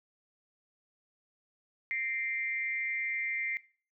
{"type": "tone with amplitude modulation", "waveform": "sine", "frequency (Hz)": 2093, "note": "C7", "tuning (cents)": 0, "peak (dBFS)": -27, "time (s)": [1.91, 3.57], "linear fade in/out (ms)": 0, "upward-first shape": "sine", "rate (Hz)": 248, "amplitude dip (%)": 75, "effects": ["noise-tail reverb RT60 0.4 s tail -20 dB re dry"]}